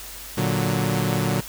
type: chord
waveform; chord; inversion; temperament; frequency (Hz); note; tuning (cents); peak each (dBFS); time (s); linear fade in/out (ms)
sawtooth; Bb augmented; none; equal; 116.54 / 146.83 / 185; Bb2 / D3 / F#3; 0 / 0 / 0; -21; 0.37-1.41; 10
effects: added 50 Hz sine -44 dBFS peak until 1.48 s + white hiss -38 dBFS RMS until 1.48 s